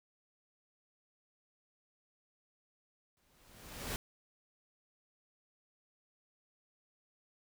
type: noise with exponential growth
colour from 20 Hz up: pink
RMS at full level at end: -37 dBFS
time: 3.17-3.96 s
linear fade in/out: 0 ms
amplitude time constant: 170 ms
effects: none